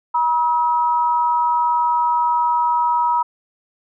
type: tone pair together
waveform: sine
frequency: 960.4 / 1282 Hz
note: B5 / E6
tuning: -49 / -49 cents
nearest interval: perfect fourth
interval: 500 cents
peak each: -15 / -23 dBFS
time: 0.14-3.23 s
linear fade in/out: 10 ms
effects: none